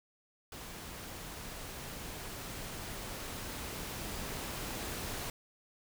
pink noise with level ramp, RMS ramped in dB -46 to -39 dBFS, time 0.52-5.3 s, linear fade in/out 2 ms, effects none

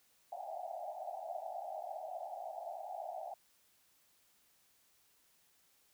white band-pass noise, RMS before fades -44 dBFS, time 0.32-3.34 s, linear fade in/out 2 ms, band 620 to 800 Hz, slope 96 dB/octave, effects white hiss -71 dBFS RMS until 5.93 s

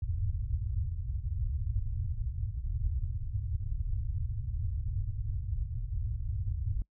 white low-pass noise, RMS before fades -33 dBFS, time 0.02-6.82 s, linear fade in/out 2 ms, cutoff 110 Hz, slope 48 dB/octave, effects noise-tail reverb RT60 0.1 s tail -24 dB re dry

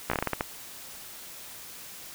slowing click train, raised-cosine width 0.5 ms, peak -11 dBFS, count 9, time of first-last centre 0.1-0.409 s, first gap 15 ms, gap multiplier 1.26, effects white hiss -44 dBFS RMS until 2.14 s

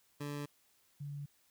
20% pulse / sine tone pair in turn, 145.1 / 143.52 Hz, D3 / D3, -21 / -40 cents, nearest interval unison, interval 19 cents, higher first, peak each -34 / -40 dBFS, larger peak first, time 0.2-0.46 / 1-1.26 s, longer neither, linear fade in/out 10 ms, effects white hiss -71 dBFS RMS until 1.5 s

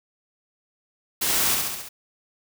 white noise with echo, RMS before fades -24 dBFS, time 1.21-1.55 s, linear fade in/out 10 ms, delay 68 ms, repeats 5, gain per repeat -3 dB, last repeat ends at 1.89 s, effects none

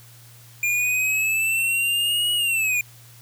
square linear two-way sweep, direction up then down, 2405 to 2918 to 2405 Hz, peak -20 dBFS, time 0.63-2.81 s, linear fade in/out 2 ms, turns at 2.34 s, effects added 118 Hz sine -47 dBFS peak until 3.21 s + white hiss -50 dBFS RMS until 3.21 s

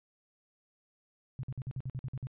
sine tone bursts, 130 Hz, C3, 11 cents flat, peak -34 dBFS, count 10, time 1.39-2.27 s, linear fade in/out 0 ms, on 43 ms, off 50 ms, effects resampled to 8000 Hz

